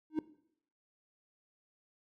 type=tone with exponential growth; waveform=triangle; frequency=311.1 Hz; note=D#4; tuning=in tune; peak=-23 dBFS; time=0.1-0.19 s; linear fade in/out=2 ms; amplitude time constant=18 ms; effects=noise-tail reverb RT60 0.7 s tail -18 dB re dry

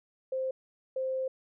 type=tone bursts at uneven times; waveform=sine; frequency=523.3 Hz; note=C5; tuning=in tune; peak=-29 dBFS; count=2; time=0.32-0.51 / 0.96-1.28 s; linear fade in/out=5 ms; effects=none

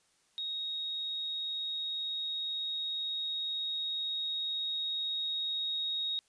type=tone with level ramp; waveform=sine; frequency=3758 Hz; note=A#7; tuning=13 cents sharp; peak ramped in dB=-34 to -31 dBFS; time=0.38-6.19 s; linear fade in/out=0 ms; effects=white hiss -70 dBFS RMS until 6.28 s + resampled to 22050 Hz

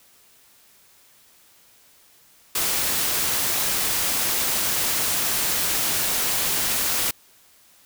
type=noise; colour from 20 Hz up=white; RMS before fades=-23 dBFS; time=2.55-7.11 s; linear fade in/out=5 ms; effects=white hiss -55 dBFS RMS until 7.85 s

